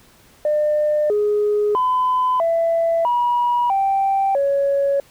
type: tone with pitch steps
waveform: sine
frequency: 601 / 416.8 / 1011 / 666 / 966 / 782 / 558 Hz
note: D5 / G#4 / B5 / E5 / B5 / G5 / C#5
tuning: +40 / +6 / +40 / +18 / -39 / -4 / +11 cents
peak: -14 dBFS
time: 0.45-5 s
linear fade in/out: 2 ms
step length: 650 ms
effects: tanh soft clip ceiling -11 dBFS + pink hiss -51 dBFS RMS until 5.1 s